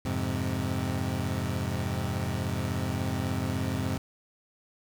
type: chord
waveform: 25% pulse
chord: F minor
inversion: none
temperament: equal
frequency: 87.31 / 103.83 / 130.81 Hz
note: F2 / Ab2 / C3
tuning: 0 / 0 / 0 cents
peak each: -29 dBFS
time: 0.05-3.98 s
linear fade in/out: 5 ms
effects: 9-bit